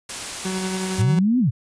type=noise; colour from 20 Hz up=white; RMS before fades=-30 dBFS; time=0.09-1.02 s; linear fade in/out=5 ms
type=tone with tremolo; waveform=30% pulse; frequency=187.5 Hz; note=F#3; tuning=23 cents sharp; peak=-20 dBFS; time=0.45-1.19 s; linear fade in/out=2 ms; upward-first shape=triangle; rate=11 Hz; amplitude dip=35%
type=linear two-way sweep; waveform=sine; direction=up then down; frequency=94.7 to 261.6 to 94.7 Hz; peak=-15 dBFS; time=0.98-1.51 s; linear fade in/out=20 ms; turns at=1.39 s
effects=resampled to 22050 Hz